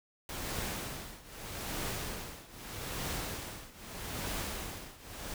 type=noise with tremolo; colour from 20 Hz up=pink; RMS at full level=-36 dBFS; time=0.29-5.34 s; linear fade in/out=2 ms; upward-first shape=triangle; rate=0.8 Hz; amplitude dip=90%; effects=none